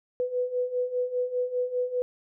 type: beating tone pair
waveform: sine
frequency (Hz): 493.9 / 498.9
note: B4 / B4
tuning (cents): 0 / +17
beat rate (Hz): 5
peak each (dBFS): -31 / -27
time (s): 0.2-2.02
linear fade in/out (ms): 0
effects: none